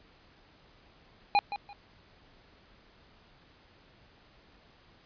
square tone with echo, 816 Hz, G#5, 31 cents flat, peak -21 dBFS, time 1.35-1.39 s, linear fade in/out 0 ms, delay 170 ms, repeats 2, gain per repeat -12 dB, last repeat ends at 1.73 s, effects pink hiss -60 dBFS RMS until 5.05 s + resampled to 11025 Hz

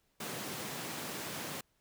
pink high-pass noise, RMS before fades -41 dBFS, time 0.2-1.61 s, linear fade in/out 5 ms, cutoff 130 Hz, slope 24 dB/octave, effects pink hiss -75 dBFS RMS until 1.8 s

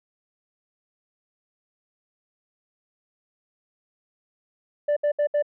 sine tone bursts, 587.3 Hz, D5, in tune, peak -16 dBFS, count 4, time 4.88-5.425 s, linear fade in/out 10 ms, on 86 ms, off 67 ms, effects tanh soft clip ceiling -18 dBFS

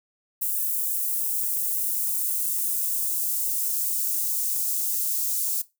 blue noise with high-pass filter sweep, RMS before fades -26 dBFS, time 0.41-5.62 s, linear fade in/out 10 ms, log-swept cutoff 9900 to 6600 Hz, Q 1, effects noise-tail reverb RT60 0.2 s tail -17 dB re dry

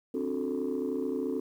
sine chord, D dominant seventh, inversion third, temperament just, 264.3 / 293.7 / 367.1 / 440.5 Hz, C4 / D4 / F#4 / A4, +18 / 0 / -14 / +2 cents, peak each -32 / -35 / -34 / -33 dBFS, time 0.14-1.4 s, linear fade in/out 5 ms, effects tanh soft clip ceiling -23 dBFS + 10-bit

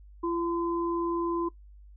sine tone pair together, 340 / 1023 Hz, F4 / C6, -46 / -39 cents, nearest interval octave + perfect fifth, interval 1907 cents, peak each -27 / -33 dBFS, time 0.23-1.49 s, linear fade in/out 10 ms, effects noise-tail reverb RT60 0.1 s tail -18 dB re dry + added 50 Hz sine -48 dBFS peak until 1.96 s

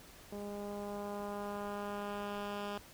10% pulse tone with low-pass filter sweep, 204.1 Hz, G#3, 30 cents flat, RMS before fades -41 dBFS, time 0.32-2.78 s, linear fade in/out 5 ms, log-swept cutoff 490 to 4100 Hz, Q 0.86, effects pink hiss -56 dBFS RMS until 2.93 s

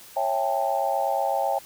sine chord, A dominant seventh, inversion first, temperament just, 550 / 660 / 792 / 880 Hz, C#5 / E5 / G5 / A5, -14 / +2 / +18 / 0 cents, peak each -28 / -28 / -25 / -30 dBFS, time 0.16-1.59 s, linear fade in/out 10 ms, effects white hiss -47 dBFS RMS until 1.65 s

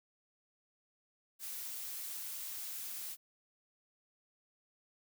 blue noise, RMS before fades -43 dBFS, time 1.39-3.17 s, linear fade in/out 50 ms, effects none

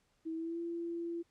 sine tone with pitch glide, 323.5 to 339 Hz, E4 to E4, -32 to +49 cents, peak -36 dBFS, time 0.25-1.23 s, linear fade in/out 20 ms, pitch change +81 cents, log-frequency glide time 0.35-0.6 s, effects pink hiss -75 dBFS RMS until 1.3 s + low-pass 9000 Hz 12 dB/octave

